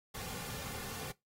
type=noise with comb filter; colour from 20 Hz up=pink; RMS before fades=-43 dBFS; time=0.14-1.12 s; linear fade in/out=10 ms; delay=3.1 ms; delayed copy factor=-0.6; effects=noise-tail reverb RT60 0.2 s tail -22 dB re dry + AAC 48 kbps